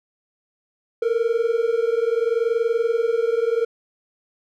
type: tone pair together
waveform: triangle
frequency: 451.8 / 472.5 Hz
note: A4 / A#4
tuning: +46 / +23 cents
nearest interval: minor second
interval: 77 cents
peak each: -19 dBFS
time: 1.02-3.65 s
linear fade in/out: 5 ms
effects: none